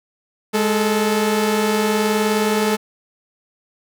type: tone pair together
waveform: sawtooth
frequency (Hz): 209 / 437.3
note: G#3 / A4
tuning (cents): +11 / -11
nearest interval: octave + minor second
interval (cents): 1278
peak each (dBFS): -15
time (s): 0.53-2.77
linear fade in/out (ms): 20
effects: none